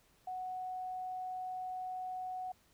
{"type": "tone", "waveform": "sine", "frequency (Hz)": 740, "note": "F#5", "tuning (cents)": 0, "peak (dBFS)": -38, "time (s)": [0.27, 2.52], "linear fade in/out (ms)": 5, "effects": ["pink hiss -69 dBFS RMS until 2.73 s"]}